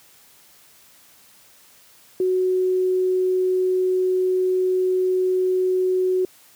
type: tone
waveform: sine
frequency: 370 Hz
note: F#4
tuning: in tune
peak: -17 dBFS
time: 2.2-6.25 s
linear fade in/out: 2 ms
effects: white hiss -52 dBFS RMS until 6.55 s + high-pass 60 Hz 12 dB/octave